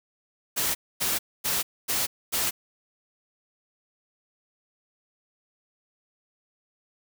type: noise bursts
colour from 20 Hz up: white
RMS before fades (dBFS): -26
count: 5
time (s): 0.56-2.51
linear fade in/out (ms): 20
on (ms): 190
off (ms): 250
effects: none